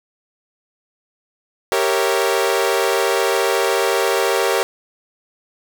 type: chord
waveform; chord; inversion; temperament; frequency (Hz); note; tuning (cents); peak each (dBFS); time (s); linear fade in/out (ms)
sawtooth; G diminished seventh; none; equal; 392 / 466.2 / 554.4 / 659.3; G4 / Bb4 / Db5 / Fb5; 0 / 0 / 0 / 0; -16 / -16 / -18 / -22; 1.72-4.63; 0
effects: none